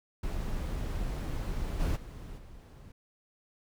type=noise with level steps; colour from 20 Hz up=brown; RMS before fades=-34 / -29 / -43 / -49 dBFS; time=0.23-2.92 s; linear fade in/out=5 ms; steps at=1.79 / 1.95 / 2.37 s; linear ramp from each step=20 ms; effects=none